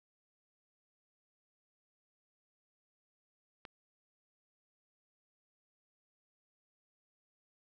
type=click; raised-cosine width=0.3 ms; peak=-30 dBFS; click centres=3.652 s; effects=none